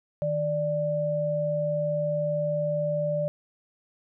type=tone pair together; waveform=sine; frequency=155.56 / 589 Hz; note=D#3 / D5; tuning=0 / +5 cents; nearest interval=octave + major seventh; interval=2305 cents; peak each=-30 / -25 dBFS; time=0.22-3.28 s; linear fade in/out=0 ms; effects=none